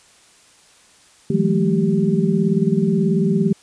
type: tone cluster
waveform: sine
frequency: 159.8 / 178.7 / 199 / 217.1 / 389.8 Hz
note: D#3 / F3 / G3 / A3 / G4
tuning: +47 / +40 / +26 / -23 / -10 cents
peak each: -21 / -20 / -21 / -21 / -22 dBFS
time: 1.3-3.53 s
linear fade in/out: 5 ms
effects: white hiss -51 dBFS RMS until 3.62 s + resampled to 22050 Hz